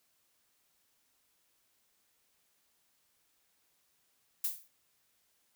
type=noise with exponential decay; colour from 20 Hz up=violet; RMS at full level=-29 dBFS; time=4.44-4.68 s; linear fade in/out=5 ms; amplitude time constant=52 ms; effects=white hiss -74 dBFS RMS until 5.55 s